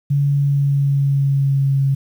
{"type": "tone with pitch glide", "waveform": "sine", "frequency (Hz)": [141.8, 136.97], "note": ["C#3", "C#3"], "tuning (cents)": [40, -20], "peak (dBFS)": -13, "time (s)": [0.1, 1.95], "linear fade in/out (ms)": 10, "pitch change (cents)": -60, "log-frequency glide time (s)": [0.32, 1.78], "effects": ["8-bit"]}